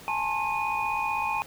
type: tone cluster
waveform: sine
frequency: 837 / 893 / 1070 / 2476 Hz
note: G#5 / A5 / C6 / D#7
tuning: +13 / +25 / +38 / -9 cents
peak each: -31 / -30 / -32 / -31 dBFS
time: 0.08-1.42 s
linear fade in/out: 0 ms
effects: pink hiss -47 dBFS RMS until 1.46 s